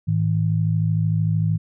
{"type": "tone pair together", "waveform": "sine", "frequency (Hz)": [106.79, 160], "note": ["G#2", "D#3"], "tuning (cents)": [49, 49], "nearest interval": "perfect fifth", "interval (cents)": 700, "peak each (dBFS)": -20, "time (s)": [0.07, 1.58], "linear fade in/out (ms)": 20, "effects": []}